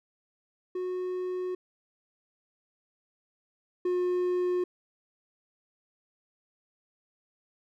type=tone pair in turn; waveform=triangle; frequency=365.7 / 359.8 Hz; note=F#4 / F#4; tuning=-20 / -48 cents; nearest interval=unison; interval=28 cents; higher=first; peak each=-28 / -23 dBFS; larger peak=second; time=0.75-1.55 / 3.85-4.64 s; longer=first; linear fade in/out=5 ms; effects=none